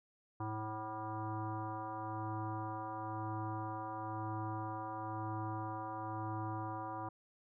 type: tone with frequency modulation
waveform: sine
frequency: 543 Hz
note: C#5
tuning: 36 cents flat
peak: -38 dBFS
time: 0.4-7.09 s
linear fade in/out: 5 ms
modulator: 217 Hz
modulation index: 2.8
effects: none